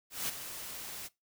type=noise with ADSR envelope; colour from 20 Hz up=white; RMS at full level=-33 dBFS; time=0.1-1.09 s; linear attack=190 ms; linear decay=10 ms; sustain=-10 dB; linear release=29 ms; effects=noise-tail reverb RT60 0.2 s tail -21 dB re dry